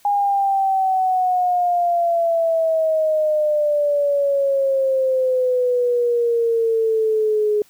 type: exponential sweep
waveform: sine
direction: down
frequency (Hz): 818 to 417.4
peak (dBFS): -15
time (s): 0.05-7.62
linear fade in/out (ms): 2
effects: white hiss -54 dBFS RMS until 7.69 s